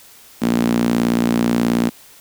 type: tone with high-pass filter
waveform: sawtooth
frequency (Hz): 58.5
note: A#1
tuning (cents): +7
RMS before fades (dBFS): -17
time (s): 0.41-1.9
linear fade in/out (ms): 20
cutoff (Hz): 230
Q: 4
effects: white hiss -45 dBFS RMS until 2.2 s